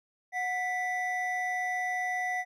triangle tone pair together, 731.9 / 1975.5 Hz, F#5 / B6, -19 / 0 cents, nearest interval octave + perfect fourth, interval 1719 cents, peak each -30 / -30 dBFS, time 0.32-2.45 s, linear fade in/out 50 ms, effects none

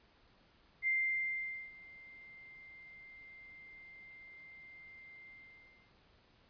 sine tone with ADSR envelope, 2094 Hz, C7, 1 cent sharp, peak -29 dBFS, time 0.82-5.94 s, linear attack 52 ms, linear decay 840 ms, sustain -23 dB, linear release 670 ms, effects pink hiss -67 dBFS RMS until 6.49 s + resampled to 11025 Hz

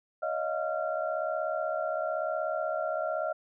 sine tone cluster, 571 / 632 / 708 / 1376 Hz, D5 / D#5 / F5 / F6, -49 / +27 / +23 / -26 cents, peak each -36 / -31 / -36 / -36 dBFS, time 0.22-3.33 s, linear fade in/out 10 ms, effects none

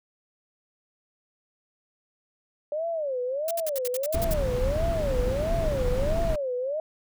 sine tone with vibrato, 577 Hz, D5, 31 cents flat, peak -26 dBFS, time 2.72-6.8 s, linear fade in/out 2 ms, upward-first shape sine, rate 1.5 Hz, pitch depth 270 cents each way
blue noise bursts, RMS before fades -32 dBFS, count 10, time 3.48-4.337 s, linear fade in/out 2 ms, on 29 ms, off 63 ms
brown noise, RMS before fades -27 dBFS, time 4.14-6.36 s, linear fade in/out 5 ms
effects none

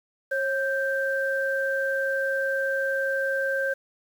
sine tone pair together, 543 / 1568 Hz, C#5 / G6, -36 / 0 cents, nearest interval octave + tritone, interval 1836 cents, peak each -26 dBFS, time 0.31-3.74 s, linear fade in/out 10 ms, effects 8-bit

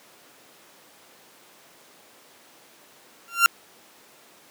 30% pulse tone with exponential growth, 1381 Hz, F6, 20 cents flat, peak -7 dBFS, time 3.28-3.46 s, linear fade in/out 0 ms, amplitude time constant 39 ms, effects pink hiss -52 dBFS RMS until 4.5 s + high-pass 300 Hz 12 dB/octave

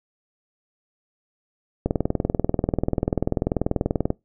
click train, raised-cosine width 2 ms, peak -7 dBFS, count 47, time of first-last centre 1.86-4.104 s, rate 20.5 Hz, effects noise-tail reverb RT60 0.2 s tail -24 dB re dry

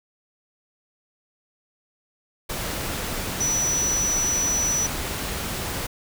sine tone in noise, 5920 Hz, F#8, in tune, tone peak -21 dBFS, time 3.4-4.87 s, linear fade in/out 10 ms, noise pink, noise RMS -29 dBFS, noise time 2.49-5.87 s, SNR +5 dB, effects none

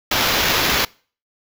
white noise with sample-and-hold, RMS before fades -18 dBFS, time 0.11-0.85 s, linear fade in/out 5 ms, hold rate 8820 Hz, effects noise-tail reverb RT60 0.4 s tail -24 dB re dry

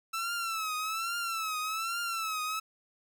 sawtooth tone with vibrato, 1321 Hz, E6, 3 cents sharp, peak -28 dBFS, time 0.13-2.6 s, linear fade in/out 10 ms, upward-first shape triangle, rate 1.2 Hz, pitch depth 110 cents each way, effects none

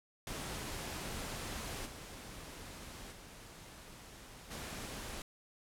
pink noise with level steps, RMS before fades -42 / -49 / -53 / -44 dBFS, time 0.27-5.22 s, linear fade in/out 2 ms, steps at 1.85 / 3.11 / 4.5 s, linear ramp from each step 20 ms, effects low-pass 12000 Hz 12 dB/octave

